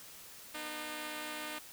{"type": "tone pair together", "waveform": "5% pulse", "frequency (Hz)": [241.9, 304.3], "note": ["B3", "D#4"], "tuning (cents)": [-36, -38], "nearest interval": "major third", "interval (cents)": 398, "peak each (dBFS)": [-37, -29], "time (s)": [0.54, 1.59], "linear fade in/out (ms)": 10, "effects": ["white hiss -52 dBFS RMS until 1.72 s"]}